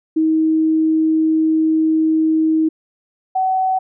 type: tone pair in turn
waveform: sine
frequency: 317.1 / 754.2 Hz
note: D#4 / F#5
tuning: +33 / +33 cents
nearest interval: octave + minor third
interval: 1500 cents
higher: second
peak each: -12 / -14 dBFS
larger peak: first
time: 0.16-2.69 / 3.35-3.79 s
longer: first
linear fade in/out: 10 ms
effects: none